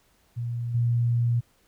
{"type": "tone with level steps", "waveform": "sine", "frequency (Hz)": 118.8, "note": "A#2", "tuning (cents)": 33, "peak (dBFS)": [-27, -20], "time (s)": [0.36, 1.41], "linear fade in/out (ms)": 20, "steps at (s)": 0.74, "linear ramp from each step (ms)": 10, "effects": ["pink hiss -64 dBFS RMS until 1.67 s"]}